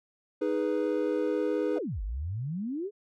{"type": "chord", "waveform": "triangle", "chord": "G# minor", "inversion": "second", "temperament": "equal", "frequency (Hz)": [311.1, 415.3, 493.9], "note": ["D#4", "G#4", "B4"], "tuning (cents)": [0, 0, 0], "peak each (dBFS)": -28, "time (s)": [0.41, 1.79], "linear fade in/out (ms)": 10}
{"type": "exponential two-way sweep", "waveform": "sine", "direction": "down then up", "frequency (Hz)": [880, 45.89, 434.1], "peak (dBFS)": -30, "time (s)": [1.75, 2.91], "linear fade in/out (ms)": 50, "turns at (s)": 2.02}
{"effects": ["MP3 96 kbps"]}